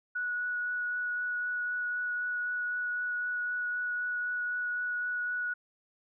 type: tone with vibrato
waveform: sine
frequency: 1466 Hz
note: F#6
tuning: 16 cents flat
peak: -30 dBFS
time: 0.15-5.54 s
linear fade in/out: 10 ms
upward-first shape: triangle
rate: 3.9 Hz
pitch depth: 10 cents each way
effects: none